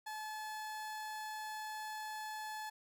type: tone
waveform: 30% pulse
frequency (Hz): 861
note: A5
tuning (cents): -38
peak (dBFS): -39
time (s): 0.06-2.7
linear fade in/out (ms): 10
effects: none